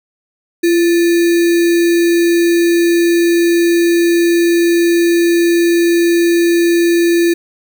sine tone with sample-and-hold, 340.8 Hz, F4, 42 cents flat, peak -8 dBFS, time 0.63-7.34 s, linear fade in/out 10 ms, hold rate 2100 Hz, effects none

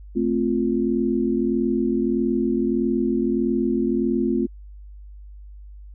sine chord, F major, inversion first, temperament equal, 220 / 261.6 / 349.2 Hz, A3 / C4 / F4, 0 / 0 / 0 cents, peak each -23 dBFS, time 0.15-4.47 s, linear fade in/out 20 ms, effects added 50 Hz sine -38 dBFS peak until 5.94 s

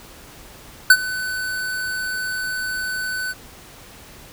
square tone with ADSR envelope, 1506 Hz, F#6, 30 cents sharp, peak -5 dBFS, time 0.9-3.34 s, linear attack 4 ms, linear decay 56 ms, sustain -19 dB, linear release 33 ms, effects pink hiss -43 dBFS RMS until 4.32 s

